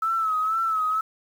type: tone with vibrato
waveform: sine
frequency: 1300 Hz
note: E6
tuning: 24 cents flat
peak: -21 dBFS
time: 0.02-1.01 s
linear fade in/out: 5 ms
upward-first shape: sine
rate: 2.1 Hz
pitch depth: 59 cents each way
effects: 8-bit